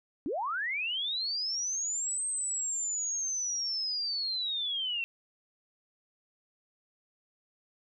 sine linear two-way sweep, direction up then down, 243.2 to 8372 to 2679 Hz, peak -30 dBFS, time 0.26-5.04 s, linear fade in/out 0 ms, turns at 2.25 s, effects none

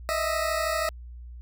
20% pulse tone pair together, 622.3 / 655.1 Hz, D#5 / E5, 0 / -11 cents, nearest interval minor second, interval 89 cents, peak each -23 dBFS, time 0.09-0.89 s, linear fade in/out 0 ms, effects added 60 Hz sine -39 dBFS peak until 1.41 s

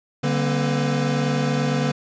square tone cluster, 145.8 / 193.4 / 235 / 263.9 / 500 Hz, D3 / G3 / A#3 / C4 / B4, -12 / -23 / +14 / +15 / +21 cents, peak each -23 / -32 / -26 / -30 / -29 dBFS, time 0.23-1.92 s, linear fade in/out 10 ms, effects resampled to 16000 Hz

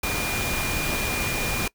sine tone in noise, 2417 Hz, D7, 49 cents sharp, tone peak -29 dBFS, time 0.03-1.68 s, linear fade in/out 5 ms, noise pink, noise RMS -27 dBFS, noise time 0.03-1.68 s, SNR -5 dB, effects noise-tail reverb RT60 0.1 s tail -23 dB re dry

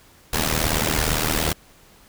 pink noise with amplitude modulation, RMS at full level -18 dBFS, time 0.33-1.53 s, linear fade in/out 5 ms, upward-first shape sine, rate 77.7 Hz, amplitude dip 85%, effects pink hiss -52 dBFS RMS until 2.08 s

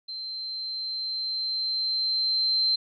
sine tone with level ramp, 4116 Hz, C8, 29 cents flat, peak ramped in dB -33 to -20 dBFS, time 0.08-2.76 s, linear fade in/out 10 ms, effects none

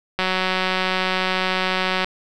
click train, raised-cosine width 0.3 ms, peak -5 dBFS, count 346, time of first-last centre 0.19-2.045 s, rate 186 Hz, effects none

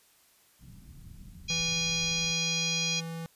pink low-pass noise, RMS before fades -48 dBFS, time 0.59-2.35 s, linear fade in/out 50 ms, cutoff 200 Hz, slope 24 dB/octave
harmonic tone, 820 Hz, G#5, 22 cents flat, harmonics 3 / 4 / 5 / 6 / 7 / 8, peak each -33 / -34 / -35 / -36 / -36 / -37 dBFS, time 1.48-3.01 s, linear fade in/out 20 ms
square tone, 164.81 Hz, E3, in tune, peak -36 dBFS, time 1.5-3.26 s, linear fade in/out 0 ms
effects white hiss -63 dBFS RMS until 3.35 s + resampled to 32000 Hz

